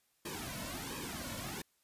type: noise with flanger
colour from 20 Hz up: pink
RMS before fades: -42 dBFS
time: 0.25-1.62 s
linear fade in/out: 5 ms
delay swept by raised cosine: 1.4 to 2.5 ms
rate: 1.4 Hz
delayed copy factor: -1
effects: white hiss -75 dBFS RMS until 1.83 s + resampled to 32000 Hz